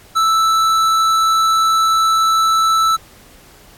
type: tone with tanh clipping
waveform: sine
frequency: 1318.5 Hz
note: E6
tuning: in tune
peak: -13 dBFS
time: 0.15-2.97 s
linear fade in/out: 20 ms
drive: 14 dB
effects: pink hiss -45 dBFS RMS until 3.77 s + AAC 64 kbps